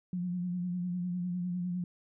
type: tone with vibrato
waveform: sine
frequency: 178.3 Hz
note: F3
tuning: 36 cents sharp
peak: -31 dBFS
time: 0.13-1.84 s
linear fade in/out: 2 ms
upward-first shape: sine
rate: 9.9 Hz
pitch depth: 40 cents each way
effects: none